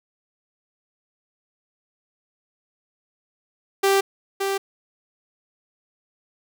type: tone with echo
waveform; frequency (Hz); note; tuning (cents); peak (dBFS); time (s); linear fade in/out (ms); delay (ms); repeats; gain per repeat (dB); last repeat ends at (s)
sawtooth; 392; G4; 0; -12; 3.83-4.01; 10; 570; 1; -6; 4.58
effects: none